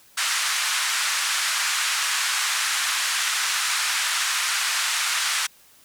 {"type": "band-pass noise", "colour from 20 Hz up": "pink", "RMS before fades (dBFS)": -24, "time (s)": [0.17, 5.47], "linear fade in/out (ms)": 10, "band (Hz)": [1200, 10000], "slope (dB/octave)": 24, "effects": ["white hiss -54 dBFS RMS until 5.84 s"]}